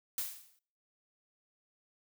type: noise with exponential decay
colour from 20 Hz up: blue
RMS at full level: -33 dBFS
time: 0.18-0.59 s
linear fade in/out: 1 ms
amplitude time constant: 87 ms
effects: noise-tail reverb RT60 0.6 s tail -26 dB re dry